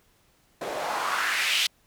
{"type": "noise with band-pass filter sweep", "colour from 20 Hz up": "white", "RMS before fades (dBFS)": -27, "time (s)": [0.61, 1.67], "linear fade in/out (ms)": 5, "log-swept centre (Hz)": [460, 3400], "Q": 2.4, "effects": ["pink hiss -64 dBFS RMS until 1.86 s"]}